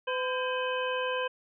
harmonic tone with a mistuned harmonic, 508 Hz, B4, 49 cents sharp, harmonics 1 / 2 / 3 / 5 / 6, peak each -31 / -34 / -36 / -38 / -39 dBFS, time 0.07-1.28 s, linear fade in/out 10 ms, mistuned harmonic 3, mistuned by +74 cents, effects none

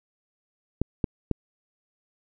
clicks, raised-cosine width 3 ms, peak -10 dBFS, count 3, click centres 0.816 / 1.042 / 1.313 s, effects none

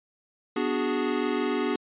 square chord, G# half-diminished seventh, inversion first, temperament equal, 246.9 / 293.7 / 370 / 415.3 Hz, B3 / D4 / F#4 / G#4, 0 / 0 / 0 / 0 cents, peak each -31 dBFS, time 0.56-1.76 s, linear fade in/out 5 ms, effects resampled to 8000 Hz

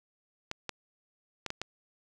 clicks, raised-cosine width 0.2 ms, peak -17 dBFS, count 5, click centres 0.514 / 0.693 / 1.463 / 1.504 / 1.616 s, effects none

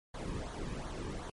brown noise with flanger, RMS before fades -40 dBFS, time 0.14-1.3 s, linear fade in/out 5 ms, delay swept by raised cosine 0.38 to 1.48 ms, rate 2.7 Hz, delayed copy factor -0.65, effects MP3 48 kbps

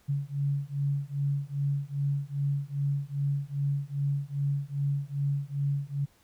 sine beating tone pair, 139.9 / 142.4 Hz, C#3 / C#3, +16 / +47 cents, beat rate 2.5 Hz, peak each -30 dBFS, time 0.08-6.06 s, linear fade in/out 20 ms, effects pink hiss -64 dBFS RMS until 6.23 s

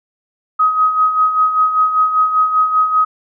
sine tone with tremolo, 1262 Hz, D#6, 24 cents sharp, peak -8 dBFS, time 0.59-3.05 s, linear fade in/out 10 ms, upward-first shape sine, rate 5.1 Hz, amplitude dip 60%, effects none

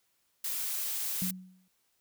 blue noise, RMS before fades -34 dBFS, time 0.44-1.31 s, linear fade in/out 5 ms
sine tone with exponential decay, 185 Hz, F#3, in tune, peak -29 dBFS, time 1.22-1.68 s, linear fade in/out 0 ms, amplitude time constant 100 ms
effects white hiss -74 dBFS RMS until 2 s

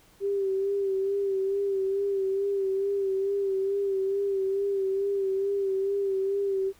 sine tone with vibrato, 392 Hz, G4, in tune, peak -24 dBFS, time 0.2-6.73 s, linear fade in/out 50 ms, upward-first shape sine, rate 2.3 Hz, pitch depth 38 cents each way, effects pink hiss -59 dBFS RMS until 6.79 s

